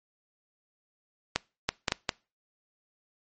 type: clicks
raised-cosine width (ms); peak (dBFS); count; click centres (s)
0.2; -7; 5; 1.36 / 1.69 / 1.882 / 1.921 / 2.092
effects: noise-tail reverb RT60 0.3 s tail -24 dB re dry + MP3 32 kbps